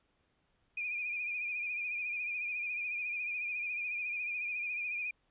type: tone with vibrato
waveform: sine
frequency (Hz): 2438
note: D#7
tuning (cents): -36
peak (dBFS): -34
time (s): 0.77-5.11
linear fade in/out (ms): 5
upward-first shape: sine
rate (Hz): 14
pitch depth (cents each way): 51
effects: pink hiss -75 dBFS RMS until 5.3 s + resampled to 8000 Hz